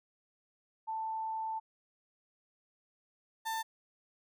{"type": "tone pair in turn", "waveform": ["sine", "35% pulse"], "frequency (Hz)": [885, 892.7], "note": ["A5", "A5"], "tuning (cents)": [10, 25], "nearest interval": "unison", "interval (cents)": 15, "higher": "second", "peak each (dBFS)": [-34, -32], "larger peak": "second", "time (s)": [[0.87, 1.6], [3.45, 3.63]], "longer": "first", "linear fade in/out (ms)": 20, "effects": []}